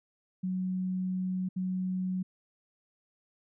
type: tone bursts at uneven times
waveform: sine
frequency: 185.1 Hz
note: F#3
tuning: 1 cent sharp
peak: -29 dBFS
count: 2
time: 0.43-1.49 / 1.56-2.23 s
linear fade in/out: 10 ms
effects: none